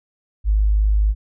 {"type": "tone", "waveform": "sine", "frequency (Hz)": 51.91, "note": "G#1", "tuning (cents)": 0, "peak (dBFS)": -13, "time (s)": [0.44, 1.15], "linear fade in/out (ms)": 50, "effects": []}